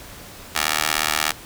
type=tone with high-pass filter; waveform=15% pulse; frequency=76.8 Hz; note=D#2; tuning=22 cents flat; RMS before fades=-22 dBFS; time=0.55-1.32 s; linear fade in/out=5 ms; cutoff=1300 Hz; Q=0.64; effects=pink hiss -40 dBFS RMS until 1.45 s